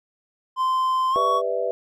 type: tone with pitch glide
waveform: triangle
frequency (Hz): 1037 to 1117.9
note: C6 to C#6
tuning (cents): -16 to +14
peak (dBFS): -17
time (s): 0.56-1.42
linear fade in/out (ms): 50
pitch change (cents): +130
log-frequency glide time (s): 1.11-1.18
type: chord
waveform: sine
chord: E minor seventh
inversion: first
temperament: just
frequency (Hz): 395.6 / 494.4 / 593.3 / 659.3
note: G4 / B4 / D5 / E5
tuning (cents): +16 / +2 / +18 / 0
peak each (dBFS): -30 / -25 / -30 / -27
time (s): 1.16-1.71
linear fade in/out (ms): 0
effects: none